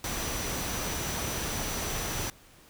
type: tone in noise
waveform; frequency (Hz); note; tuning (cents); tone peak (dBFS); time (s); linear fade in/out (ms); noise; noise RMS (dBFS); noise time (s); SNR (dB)
sine; 5920; F#8; 0; -40; 0.04-2.3; 2; pink; -33; 0.04-2.3; -10
effects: pink hiss -56 dBFS RMS until 2.69 s